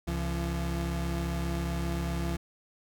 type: tone pair together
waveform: 35% pulse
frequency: 67.46 / 170 Hz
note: C#2 / F3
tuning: -46 / -46 cents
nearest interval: octave + major third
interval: 1600 cents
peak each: -30 / -31 dBFS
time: 0.07-2.37 s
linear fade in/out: 10 ms
effects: none